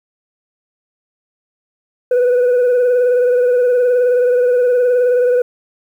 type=tone with vibrato; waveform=sine; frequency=493.9 Hz; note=B4; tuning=in tune; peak=-7 dBFS; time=2.11-5.42 s; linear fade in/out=5 ms; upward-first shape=triangle; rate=19 Hz; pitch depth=43 cents each way; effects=tanh soft clip ceiling -9 dBFS + 8-bit